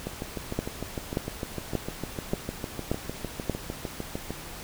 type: two click trains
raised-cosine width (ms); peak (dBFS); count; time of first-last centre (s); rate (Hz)
2; -12 / -18; 6 / 29; 0.59-3.497 / 0.07-4.306; 1.72 / 6.61
effects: pink hiss -41 dBFS RMS until 4.63 s